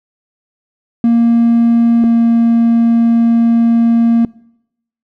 triangle tone pair in turn, 233.1 / 231.8 Hz, A#3 / A#3, 0 / -10 cents, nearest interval unison, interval 10 cents, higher first, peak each -4 dBFS, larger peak neither, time 1.04-2.04 / 2.04-4.25 s, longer second, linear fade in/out 2 ms, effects noise-tail reverb RT60 0.8 s tail -25 dB re dry + tanh soft clip ceiling -1 dBFS

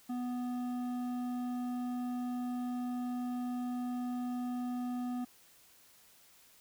sine tone with hard clipping, 246.9 Hz, B3, in tune, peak -36 dBFS, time 0.09-5.25 s, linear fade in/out 10 ms, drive 9 dB, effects white hiss -62 dBFS RMS until 6.6 s

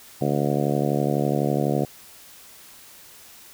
harmonic tone, 72 Hz, D2, 34 cents flat, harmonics 2 / 3 / 4 / 5 / 6 / 7 / 8 / 9 / 10, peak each -25 / -27 / -28 / -29 / -30 / -30 / -31 / -32 / -32 dBFS, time 0.21-1.85 s, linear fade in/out 5 ms, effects white hiss -47 dBFS RMS until 3.53 s

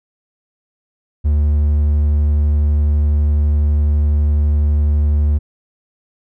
triangle tone, 74 Hz, D2, 14 cents sharp, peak -9 dBFS, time 1.24-5.39 s, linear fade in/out 20 ms, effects none

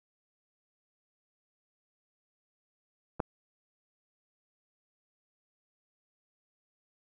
clicks, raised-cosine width 1 ms, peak -29 / -15 dBFS, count 2, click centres 3.196 / 3.202 s, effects none

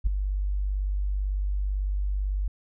sine tone with ADSR envelope, 49 Hz, G1, in tune, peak -16 dBFS, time 0.04-2.48 s, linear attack 26 ms, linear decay 8 ms, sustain -8 dB, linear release 4 ms, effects none

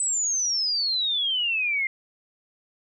sine exponential sweep, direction down, 8120 to 2093 Hz, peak -22 dBFS, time 0-1.87 s, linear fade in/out 2 ms, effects none

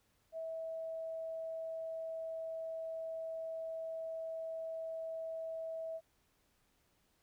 sine tone, 650 Hz, E5, 24 cents flat, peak -39 dBFS, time 0.32-6.01 s, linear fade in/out 50 ms, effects pink hiss -75 dBFS RMS until 7.22 s

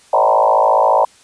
sine tone with frequency modulation, 764 Hz, G5, 45 cents flat, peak -9 dBFS, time 0.13-1.05 s, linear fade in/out 5 ms, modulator 54.6 Hz, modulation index 4.2, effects white hiss -48 dBFS RMS until 1.23 s + resampled to 22050 Hz

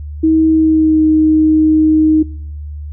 sine tone with pitch glide, 318.4 to 311.5 Hz, D#4 to D#4, +40 to +2 cents, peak -7 dBFS, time 0.23-2.23 s, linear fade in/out 10 ms, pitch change -38 cents, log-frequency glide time 0.48-1.04 s, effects noise-tail reverb RT60 0.8 s tail -26 dB re dry + added 74 Hz sine -23 dBFS peak until 2.92 s

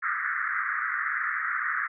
pink band-pass noise, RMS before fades -29 dBFS, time 0.02-1.88 s, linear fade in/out 20 ms, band 1200 to 2000 Hz, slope 96 dB/octave, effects none

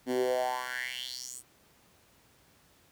10% pulse tone with high-pass filter sweep, 126 Hz, B2, 35 cents sharp, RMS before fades -33 dBFS, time 0.06-1.43 s, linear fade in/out 50 ms, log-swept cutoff 260 to 9300 Hz, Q 5.1, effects pink hiss -63 dBFS RMS until 2.91 s + high-pass 60 Hz 12 dB/octave

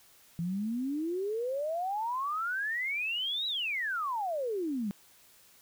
sine exponential two-way sweep, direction up then down, 164.6 to 3951 to 191.6 Hz, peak -30 dBFS, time 0.39-4.91 s, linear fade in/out 0 ms, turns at 3.47 s, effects white hiss -60 dBFS RMS until 5.61 s

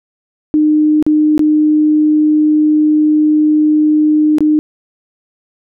sine tone with dropouts, 304.7 Hz, D#4, 36 cents flat, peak -7 dBFS, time 0.54-4.59 s, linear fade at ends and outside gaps 0 ms, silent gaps 1.026-1.065 / 1.379-1.393 / 4.384-4.406 s, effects none

